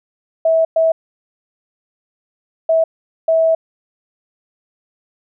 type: tone bursts at uneven times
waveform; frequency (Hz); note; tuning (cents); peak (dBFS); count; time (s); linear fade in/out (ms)
sine; 650; E5; -24; -10; 4; 0.45-0.65 / 0.76-0.92 / 2.69-2.84 / 3.28-3.55; 5
effects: none